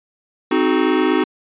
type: chord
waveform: square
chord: Ab dominant seventh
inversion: first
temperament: equal with one note detuned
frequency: 261.6 / 311.1 / 370 / 425.7 Hz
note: C4 / Eb4 / Gb4 / Ab4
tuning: 0 / 0 / 0 / +43 cents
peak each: -21 / -19 / -19 / -24 dBFS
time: 0.51-1.24 s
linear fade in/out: 5 ms
effects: resampled to 8000 Hz